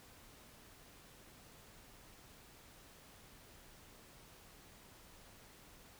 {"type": "silence", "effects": ["pink hiss -60 dBFS RMS until 5.99 s"]}